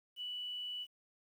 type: tone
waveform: sine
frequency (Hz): 2960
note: F#7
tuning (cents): 0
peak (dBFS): -39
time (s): 0.16-0.87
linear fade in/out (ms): 50
effects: 11-bit